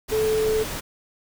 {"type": "tone in noise", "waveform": "sine", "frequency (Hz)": 435.5, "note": "A4", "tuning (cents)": -18, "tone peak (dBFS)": -19, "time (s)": [0.11, 0.64], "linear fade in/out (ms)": 20, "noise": "pink", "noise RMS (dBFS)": -31, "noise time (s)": [0.08, 0.81], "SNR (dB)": 9, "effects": []}